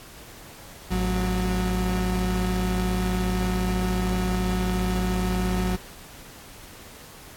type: tone pair together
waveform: 35% pulse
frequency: 54.26 / 182.8 Hz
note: A1 / F#3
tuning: -23 / -21 cents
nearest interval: octave + major sixth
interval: 2102 cents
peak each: -24 / -23 dBFS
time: 0.9-5.77 s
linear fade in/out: 20 ms
effects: pink hiss -45 dBFS RMS until 7.36 s + AAC 64 kbps